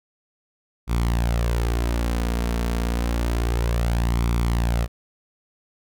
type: tone with flanger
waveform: sawtooth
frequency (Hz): 58.27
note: A#1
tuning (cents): 0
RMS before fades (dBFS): -22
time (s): 0.87-4.88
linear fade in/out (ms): 50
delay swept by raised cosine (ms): 0.86 to 4.46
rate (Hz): 0.29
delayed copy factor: +0.5
effects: none